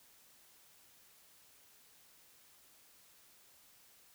silence, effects white hiss -64 dBFS RMS until 4.14 s

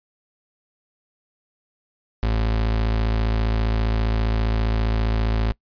35% pulse tone, 55 Hz, A1, in tune, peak -17 dBFS, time 2.23-5.52 s, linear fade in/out 0 ms, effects noise-tail reverb RT60 0.1 s tail -23 dB re dry + resampled to 11025 Hz

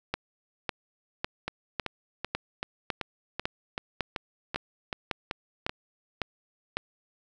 two click trains, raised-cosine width 0.3 ms, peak -12 / -15 dBFS, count 13 / 12, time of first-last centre 0.14-6.77 / 1.48-5.695 s, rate 1.81 / 2.61 Hz, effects none

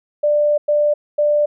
sine tone bursts at uneven times, 592 Hz, D5, 14 cents sharp, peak -12 dBFS, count 3, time 0.23-0.58 / 0.68-0.94 / 1.18-1.46 s, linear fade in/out 10 ms, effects none

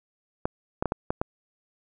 clicks, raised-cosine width 1 ms, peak -11 dBFS, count 6, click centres 0.455 / 0.825 / 0.857 / 0.921 / 1.105 / 1.215 s, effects none

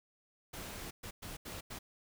pink noise bursts at uneven times, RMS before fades -45 dBFS, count 5, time 0.53-0.91 / 1.03-1.11 / 1.22-1.37 / 1.45-1.61 / 1.7-1.79 s, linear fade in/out 10 ms, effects none

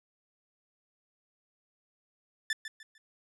sawtooth tone with echo, 1760 Hz, A6, in tune, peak -24 dBFS, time 2.5-2.53 s, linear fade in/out 2 ms, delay 150 ms, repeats 3, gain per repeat -10 dB, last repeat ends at 2.98 s, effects low-pass 8000 Hz 12 dB/octave

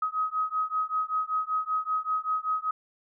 sine beating tone pair, 1263 / 1268.2 Hz, D#6 / D#6, +26 / +33 cents, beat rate 5.2 Hz, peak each -29 dBFS, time 0.02-2.71 s, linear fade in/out 5 ms, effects none

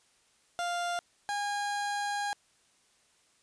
30% pulse tone pair in turn, 698.5 / 816.4 Hz, F5 / G#5, 0 / -30 cents, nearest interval minor third, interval 270 cents, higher second, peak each -28 dBFS, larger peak neither, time 0.59-0.99 / 1.29-2.33 s, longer second, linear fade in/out 0 ms, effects white hiss -67 dBFS RMS until 3.42 s + resampled to 22050 Hz

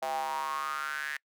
square tone with high-pass filter sweep, 72.5 Hz, D2, 22 cents flat, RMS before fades -34 dBFS, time 0.02-1.17 s, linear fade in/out 5 ms, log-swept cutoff 710 to 1800 Hz, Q 7.6, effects noise-tail reverb RT60 0.1 s tail -26 dB re dry

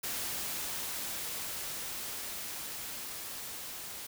white noise with level ramp, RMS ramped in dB -36 to -43 dBFS, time 0.03-4.07 s, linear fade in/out 10 ms, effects none

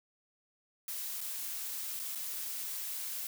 blue noise with dropouts, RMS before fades -39 dBFS, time 0.88-3.27 s, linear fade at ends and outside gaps 2 ms, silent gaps 1.207-1.212 / 1.994-1.998 / 2.151-2.155 s, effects none

